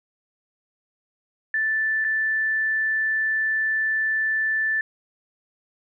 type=tone with dropouts; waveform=sine; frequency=1760 Hz; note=A6; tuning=in tune; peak=-20 dBFS; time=1.54-4.81 s; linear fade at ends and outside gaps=2 ms; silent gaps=2.043-2.047 s; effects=none